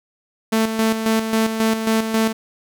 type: tone with tremolo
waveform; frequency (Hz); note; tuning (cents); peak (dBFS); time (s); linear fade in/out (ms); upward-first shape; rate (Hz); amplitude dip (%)
sawtooth; 222.1; A3; +16; -11; 0.52-2.33; 10; square; 3.7; 55
effects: none